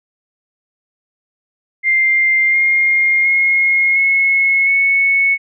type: tone with pitch steps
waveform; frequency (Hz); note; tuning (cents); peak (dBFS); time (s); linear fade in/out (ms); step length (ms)
sine; 2099 / 2126 / 2153 / 2181 / 2208; C7 / C7 / C7 / C#7 / C#7; +5 / +27 / +49 / -29 / -7; -10; 1.83-5.38; 50; 710
effects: none